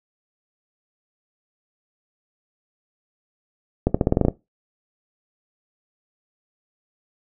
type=accelerating click train; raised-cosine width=2 ms; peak=-3 dBFS; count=9; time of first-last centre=3.87-4.283 s; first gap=75 ms; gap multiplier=0.89; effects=noise-tail reverb RT60 0.2 s tail -18 dB re dry